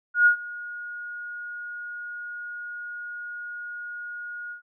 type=tone with ADSR envelope; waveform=sine; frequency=1440 Hz; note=F#6; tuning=47 cents flat; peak=-12 dBFS; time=0.14-4.62 s; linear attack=120 ms; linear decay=99 ms; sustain=-21 dB; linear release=110 ms; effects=none